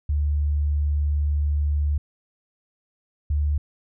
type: tone pair in turn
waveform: sine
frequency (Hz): 73.42 / 73.71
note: D2 / D2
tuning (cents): 0 / +7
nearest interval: unison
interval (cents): 7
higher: second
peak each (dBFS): -19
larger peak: neither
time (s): 0.09-1.98 / 3.3-3.58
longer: first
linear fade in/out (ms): 5
effects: none